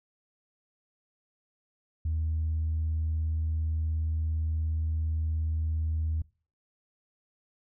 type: tone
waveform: sine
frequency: 79.3 Hz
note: D#2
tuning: 33 cents sharp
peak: -25 dBFS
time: 2.05-6.22 s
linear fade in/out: 5 ms
effects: noise-tail reverb RT60 0.4 s tail -24 dB re dry + tanh soft clip ceiling -23 dBFS